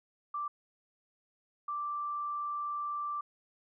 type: tone bursts at uneven times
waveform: sine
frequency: 1174 Hz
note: D6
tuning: 1 cent flat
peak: -33 dBFS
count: 2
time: 0.34-0.48 / 1.68-3.21 s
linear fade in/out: 5 ms
effects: none